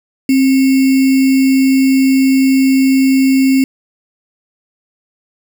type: tone with sample-and-hold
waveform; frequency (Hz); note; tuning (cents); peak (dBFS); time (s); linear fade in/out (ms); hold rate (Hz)
sine; 265.8; C4; +27; -7; 0.29-3.64; 2; 2450
effects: none